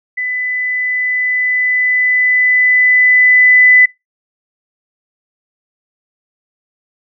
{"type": "tone with level ramp", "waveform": "sine", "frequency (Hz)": 2000, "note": "B6", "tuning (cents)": 21, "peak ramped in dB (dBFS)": [-16, -3], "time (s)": [0.17, 3.86], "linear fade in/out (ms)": 10, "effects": ["noise-tail reverb RT60 0.2 s tail -24 dB re dry"]}